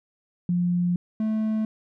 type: tone pair in turn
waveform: sine / triangle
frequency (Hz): 176.3 / 217.8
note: F3 / A3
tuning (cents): +17 / -17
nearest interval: major third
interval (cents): 366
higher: second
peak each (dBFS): -20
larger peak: neither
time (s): 0.49-0.96 / 1.2-1.65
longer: first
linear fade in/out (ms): 2
effects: none